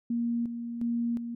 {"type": "tone with tremolo", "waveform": "sine", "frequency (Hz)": 235.3, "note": "A#3", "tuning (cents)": 16, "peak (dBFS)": -26, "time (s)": [0.1, 1.35], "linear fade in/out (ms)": 5, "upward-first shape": "square", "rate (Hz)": 1.4, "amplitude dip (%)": 55, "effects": []}